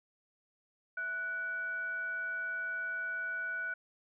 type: tone with frequency modulation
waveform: sine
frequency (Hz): 1478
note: F#6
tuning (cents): -2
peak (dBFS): -34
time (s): 0.97-3.74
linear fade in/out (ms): 5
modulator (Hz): 817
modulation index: 0.26
effects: none